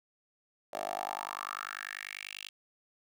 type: tone with high-pass filter sweep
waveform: 10% pulse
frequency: 50.1 Hz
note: G1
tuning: 38 cents sharp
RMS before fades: -40 dBFS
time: 0.73-2.49 s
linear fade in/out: 5 ms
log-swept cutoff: 590 to 3000 Hz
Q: 4.3
effects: none